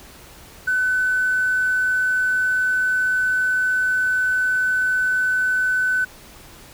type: tone with hard clipping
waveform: triangle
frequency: 1508 Hz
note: F#6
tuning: 32 cents sharp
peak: -17 dBFS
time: 0.67-6.05 s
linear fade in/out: 10 ms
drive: 3 dB
effects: pink hiss -44 dBFS RMS until 6.73 s